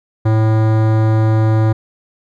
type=tone with hard clipping; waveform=sine; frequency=109.9 Hz; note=A2; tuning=2 cents flat; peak=-12 dBFS; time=0.25-1.73 s; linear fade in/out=10 ms; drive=18 dB; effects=none